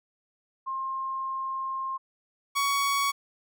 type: tone pair in turn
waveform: sine / sawtooth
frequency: 1063 / 1120.4 Hz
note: C6 / C#6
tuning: +27 / +18 cents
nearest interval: minor second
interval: 91 cents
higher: second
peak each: -29 / -20 dBFS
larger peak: second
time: 0.66-1.98 / 2.55-3.12 s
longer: first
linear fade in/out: 20 ms
effects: none